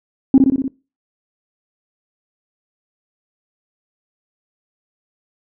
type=tone with echo; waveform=sine; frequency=267.6 Hz; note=C4; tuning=39 cents sharp; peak=-3 dBFS; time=0.34-0.38 s; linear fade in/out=2 ms; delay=60 ms; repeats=5; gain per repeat=-3 dB; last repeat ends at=0.68 s; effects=noise-tail reverb RT60 0.3 s tail -22 dB re dry + tanh soft clip ceiling -1 dBFS